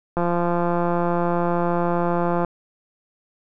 click train, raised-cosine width 1 ms, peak -9 dBFS, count 395, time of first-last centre 0.17-2.447 s, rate 173 Hz, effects none

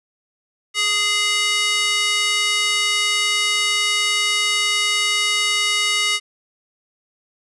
square tone with high-pass filter, 415.3 Hz, G#4, in tune, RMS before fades -19 dBFS, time 0.74-6.2 s, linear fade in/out 50 ms, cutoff 2400 Hz, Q 1.6, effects resampled to 24000 Hz

